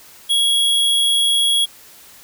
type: tone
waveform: square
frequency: 3322 Hz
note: G#7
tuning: in tune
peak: -14 dBFS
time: 0.29-1.66 s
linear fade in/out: 20 ms
effects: white hiss -44 dBFS RMS until 2.23 s